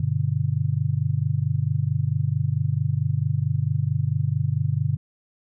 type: chord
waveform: sine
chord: G major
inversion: none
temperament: just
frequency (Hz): 98 / 122.5 / 147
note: G2 / B2 / D3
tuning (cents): 0 / -14 / +2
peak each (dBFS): -26 / -24 / -24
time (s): 0-4.97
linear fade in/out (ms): 5
effects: none